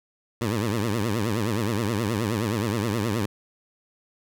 15% pulse tone with vibrato, 108.8 Hz, A2, 19 cents flat, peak -17 dBFS, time 0.41-3.26 s, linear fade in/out 5 ms, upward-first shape triangle, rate 9.5 Hz, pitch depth 220 cents each way, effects none

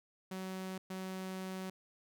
sawtooth tone bursts at uneven times, 187.9 Hz, F#3, 27 cents sharp, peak -36 dBFS, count 2, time 0.31-0.78 / 0.9-1.7 s, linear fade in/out 5 ms, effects none

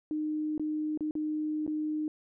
sine tone with dropouts, 306.3 Hz, D#4, 27 cents flat, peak -29 dBFS, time 0.11-2.08 s, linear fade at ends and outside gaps 1 ms, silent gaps 0.579-0.596 / 0.975-1.007 / 1.11-1.153 / 1.665-1.677 s, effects none

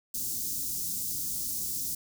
white band-stop noise, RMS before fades -33 dBFS, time 0.14-1.95 s, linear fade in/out 5 ms, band 290 to 5300 Hz, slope 24 dB/octave, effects none

